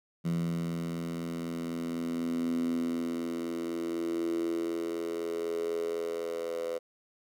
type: tone with high-pass filter sweep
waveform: 10% pulse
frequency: 84 Hz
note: E2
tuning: 33 cents sharp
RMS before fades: -33 dBFS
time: 0.24-6.79 s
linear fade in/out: 20 ms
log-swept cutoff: 170 to 500 Hz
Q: 7.8
effects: none